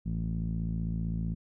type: tone with low-pass filter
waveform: sawtooth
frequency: 55.6 Hz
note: A1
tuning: 19 cents sharp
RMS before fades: -32 dBFS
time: 0.05-1.35 s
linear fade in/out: 20 ms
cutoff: 190 Hz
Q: 4.7
effects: none